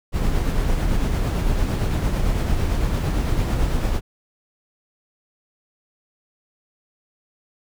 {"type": "noise with tremolo", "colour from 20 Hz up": "brown", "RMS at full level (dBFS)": -19, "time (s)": [0.12, 4.01], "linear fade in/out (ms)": 50, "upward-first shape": "sine", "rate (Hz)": 8.9, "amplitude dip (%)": 30, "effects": []}